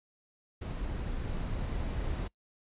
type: noise with level ramp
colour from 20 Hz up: brown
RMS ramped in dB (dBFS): -36 to -33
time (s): 0.61-2.28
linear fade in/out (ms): 10
effects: noise-tail reverb RT60 0.1 s tail -23 dB re dry + resampled to 8000 Hz